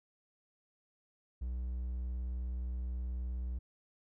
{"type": "tone with vibrato", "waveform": "triangle", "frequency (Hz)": 61.74, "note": "B1", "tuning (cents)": 0, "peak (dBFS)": -33, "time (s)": [1.41, 3.59], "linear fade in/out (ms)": 10, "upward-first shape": "sine", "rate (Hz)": 19, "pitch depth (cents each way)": 20, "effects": []}